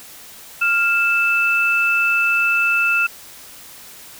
sine tone pair together, 1396.9 / 2637 Hz, F6 / E7, 0 / 0 cents, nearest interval major seventh, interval 1100 cents, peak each -18 / -16 dBFS, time 0.61-3.07 s, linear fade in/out 10 ms, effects white hiss -40 dBFS RMS until 4.19 s

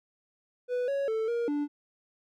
triangle tone with pitch steps, 494.5 / 556 / 442.5 / 470.9 / 292 Hz, B4 / C#5 / A4 / A#4 / D4, +2 / +5 / +10 / +18 / -10 cents, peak -25 dBFS, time 0.68-1.68 s, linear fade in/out 50 ms, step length 200 ms, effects none

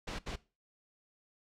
pink noise bursts at uneven times, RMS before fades -39 dBFS, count 2, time 0.07-0.19 / 0.26-0.36 s, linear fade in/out 10 ms, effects noise-tail reverb RT60 0.3 s tail -19 dB re dry + low-pass 5000 Hz 12 dB/octave

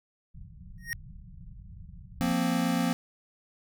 pink low-pass noise, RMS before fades -46 dBFS, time 0.34-2.33 s, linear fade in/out 10 ms, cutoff 190 Hz, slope 96 dB/octave
square tone with exponential growth, 1864.7 Hz, A#6, in tune, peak -27 dBFS, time 0.78-0.93 s, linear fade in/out 0 ms, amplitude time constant 31 ms
square chord, F suspended fourth, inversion none, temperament equal, 174.61 / 233.1 / 261.6 Hz, F3 / Bb3 / C4, 0 / 0 / 0 cents, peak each -30 dBFS, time 2.21-2.93 s, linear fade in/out 0 ms
effects none

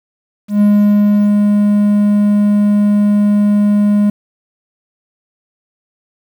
triangle tone with ADSR envelope, 206.4 Hz, G#3, 10 cents flat, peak -4 dBFS, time 0.48-4.1 s, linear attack 130 ms, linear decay 700 ms, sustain -2 dB, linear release 4 ms, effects 7-bit

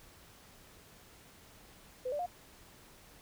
sine tone with pitch steps, 506 / 586 / 711 Hz, B4 / D5 / F5, +42 / -4 / +31 cents, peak -33 dBFS, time 2.05-2.263 s, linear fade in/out 10 ms, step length 71 ms, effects pink hiss -58 dBFS RMS until 3.21 s

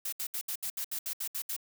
blue noise bursts, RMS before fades -35 dBFS, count 11, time 0.05-1.565 s, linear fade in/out 5 ms, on 75 ms, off 69 ms, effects none

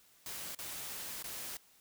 white noise with dropouts, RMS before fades -43 dBFS, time 0.26-1.57 s, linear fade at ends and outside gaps 2 ms, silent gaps 0.549-0.588 / 1.226-1.241 s, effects white hiss -65 dBFS RMS until 1.8 s

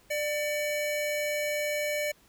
square tone pair together, 594 / 2269 Hz, D5 / C#7, +20 / +40 cents, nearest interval octave + major seventh, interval 2320 cents, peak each -30 / -34 dBFS, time 0.1-2.12 s, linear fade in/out 10 ms, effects pink hiss -61 dBFS RMS until 2.28 s

